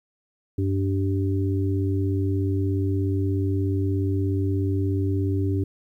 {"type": "harmonic tone", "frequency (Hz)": 96.8, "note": "G2", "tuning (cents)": -21, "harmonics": [1, 3, 4], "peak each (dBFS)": [-22, -27, -30], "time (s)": [0.58, 5.64], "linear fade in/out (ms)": 5, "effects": ["10-bit"]}